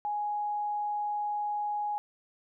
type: tone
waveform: sine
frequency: 832 Hz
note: G#5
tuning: 3 cents sharp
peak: -29 dBFS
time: 0.05-1.98 s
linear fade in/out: 0 ms
effects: none